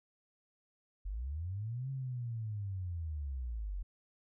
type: linear two-way sweep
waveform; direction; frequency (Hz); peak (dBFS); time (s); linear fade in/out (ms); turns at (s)
sine; up then down; 43.05 to 136.2 to 43.05; -36; 1.05-3.83; 10; 1.9
effects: none